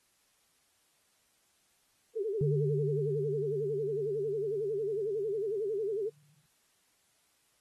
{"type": "tone with vibrato", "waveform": "sine", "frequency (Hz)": 418, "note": "G#4", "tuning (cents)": 11, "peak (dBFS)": -30, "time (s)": [2.15, 6.1], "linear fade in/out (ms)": 20, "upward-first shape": "sine", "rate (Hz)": 11, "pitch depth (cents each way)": 140}
{"type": "tone with exponential decay", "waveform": "sine", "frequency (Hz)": 146.83, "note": "D3", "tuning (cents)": 0, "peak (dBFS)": -26, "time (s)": [2.41, 6.46], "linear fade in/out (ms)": 2, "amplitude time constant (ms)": 880}
{"effects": ["white hiss -71 dBFS RMS until 7.6 s", "AAC 32 kbps"]}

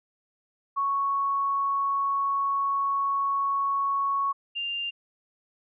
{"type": "tone pair in turn", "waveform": "sine", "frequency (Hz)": [1108.7, 2794], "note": ["C#6", "F7"], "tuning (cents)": [0, 0], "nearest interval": "octave + major third", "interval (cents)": 1600, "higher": "second", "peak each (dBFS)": [-23, -28], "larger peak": "first", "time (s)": [[0.76, 4.33], [4.55, 4.91]], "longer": "first", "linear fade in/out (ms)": 20, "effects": []}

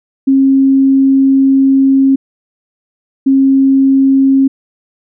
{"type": "tone pair in turn", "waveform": "sine", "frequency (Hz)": [270, 270], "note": ["C#4", "C#4"], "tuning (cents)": [-45, -45], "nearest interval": "unison", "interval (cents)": 0, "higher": "neither", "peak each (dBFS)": -5, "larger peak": "neither", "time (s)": [[0.27, 2.16], [3.26, 4.48]], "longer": "first", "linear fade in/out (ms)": 10, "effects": []}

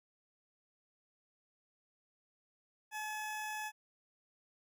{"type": "tone", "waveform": "20% pulse", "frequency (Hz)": 855, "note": "A5", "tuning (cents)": -50, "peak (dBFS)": -34, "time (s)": [2.91, 3.72], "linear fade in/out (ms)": 50, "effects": []}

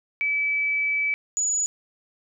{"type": "tone pair in turn", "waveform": "sine", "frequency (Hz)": [2300, 6892], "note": ["D7", "A8"], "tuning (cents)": [-37, -37], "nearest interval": "octave + perfect fifth", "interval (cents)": 1900, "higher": "second", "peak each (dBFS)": -21, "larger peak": "neither", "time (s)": [[0.21, 1.14], [1.37, 1.66]], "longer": "first", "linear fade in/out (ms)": 0, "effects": []}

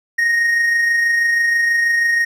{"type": "tone with amplitude modulation", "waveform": "triangle", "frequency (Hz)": 1864.7, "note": "A#6", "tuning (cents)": 0, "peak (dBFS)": -10, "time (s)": [0.18, 2.25], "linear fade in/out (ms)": 10, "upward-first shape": "sine", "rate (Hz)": 26.2, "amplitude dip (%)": 30, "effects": []}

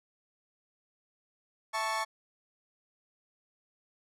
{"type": "chord", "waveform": "30% pulse", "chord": "A major", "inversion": "second", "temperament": "equal", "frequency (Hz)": [659.3, 880, 1108.7], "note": ["E5", "A5", "C#6"], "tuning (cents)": [0, 0, 0], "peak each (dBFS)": [-36, -31, -31], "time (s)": [1.73, 2.05], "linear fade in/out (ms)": 20, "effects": ["low-pass 10000 Hz 12 dB/octave"]}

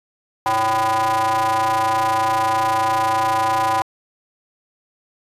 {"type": "ring-modulated tone", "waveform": "square", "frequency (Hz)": 112.9, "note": "A2", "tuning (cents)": 45, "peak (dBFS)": -14, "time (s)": [0.46, 3.82], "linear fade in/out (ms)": 0, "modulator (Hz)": 889, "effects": ["resampled to 32000 Hz"]}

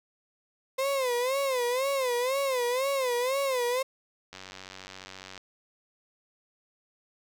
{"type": "tone with vibrato", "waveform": "35% pulse", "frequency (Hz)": 517, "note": "C5", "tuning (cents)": -21, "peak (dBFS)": -24, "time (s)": [0.78, 3.83], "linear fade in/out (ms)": 10, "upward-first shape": "sine", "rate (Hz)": 2, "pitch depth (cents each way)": 130}
{"type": "click train", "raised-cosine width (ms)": 0.2, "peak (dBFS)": -25, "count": 100, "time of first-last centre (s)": [4.33, 5.378], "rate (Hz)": 94.5}
{"effects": []}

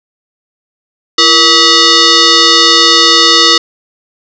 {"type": "tone with frequency modulation", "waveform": "sine", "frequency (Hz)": 336.6, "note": "E4", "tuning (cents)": 36, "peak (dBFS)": -3, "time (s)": [1.18, 3.58], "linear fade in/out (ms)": 5, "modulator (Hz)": 809, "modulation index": 6.3, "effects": []}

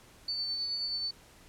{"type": "tone with tremolo", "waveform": "sine", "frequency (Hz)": 4501, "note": "C#8", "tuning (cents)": 26, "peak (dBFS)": -30, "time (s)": [0.28, 1.11], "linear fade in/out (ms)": 5, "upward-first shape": "sine", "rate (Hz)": 9.4, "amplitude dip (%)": 30, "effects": ["pink hiss -57 dBFS RMS until 1.48 s", "low-pass 12000 Hz 12 dB/octave"]}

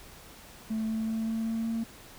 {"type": "tone with pitch steps", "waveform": "triangle", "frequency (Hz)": [220, 221.4, 222.8, 224.2, 225.7, 227.1], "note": ["A3", "A3", "A3", "A3", "A3", "A#3"], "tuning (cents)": [0, 11, 22, 33, 44, -45], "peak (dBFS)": -25, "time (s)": [0.7, 1.84], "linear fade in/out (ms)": 10, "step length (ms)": 190, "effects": ["tanh soft clip ceiling -24 dBFS", "pink hiss -50 dBFS RMS until 2.18 s"]}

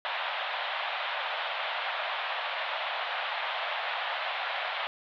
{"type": "band-pass noise", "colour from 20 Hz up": "pink", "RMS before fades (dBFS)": -33, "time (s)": [0.05, 4.87], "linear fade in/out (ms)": 0, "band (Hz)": [610, 3700], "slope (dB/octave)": 48, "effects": []}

